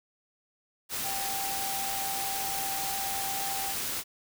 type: tone in noise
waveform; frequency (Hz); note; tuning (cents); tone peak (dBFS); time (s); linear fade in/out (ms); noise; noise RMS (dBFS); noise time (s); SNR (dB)
sine; 784; G5; 0; -35; 1.02-3.75; 50; white; -33; 0.89-4.04; -5
effects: none